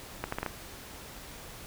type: accelerating click train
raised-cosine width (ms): 0.5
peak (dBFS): -16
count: 5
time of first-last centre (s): 0.24-0.463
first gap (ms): 84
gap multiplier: 0.73
effects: pink hiss -46 dBFS RMS until 1.66 s